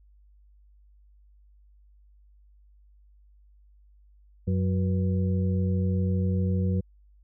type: harmonic tone with a mistuned harmonic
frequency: 92.5 Hz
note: F#2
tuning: in tune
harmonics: 1 / 2 / 4 / 5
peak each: -24 / -27 / -39 / -37 dBFS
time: 4.47-6.81 s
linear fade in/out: 10 ms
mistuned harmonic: 5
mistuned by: +84 cents
effects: added 50 Hz sine -54 dBFS peak until 7.23 s